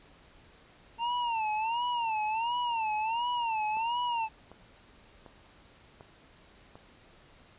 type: tone with vibrato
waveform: square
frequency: 912 Hz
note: A#5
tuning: 38 cents flat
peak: -29 dBFS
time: 0.98-4.29 s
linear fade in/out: 50 ms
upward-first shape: sine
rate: 1.4 Hz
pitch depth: 120 cents each way
type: click train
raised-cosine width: 1 ms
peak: -34 dBFS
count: 5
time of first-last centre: 3.77-6.755 s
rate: 1.34 Hz
effects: pink hiss -58 dBFS RMS until 7.58 s + resampled to 8000 Hz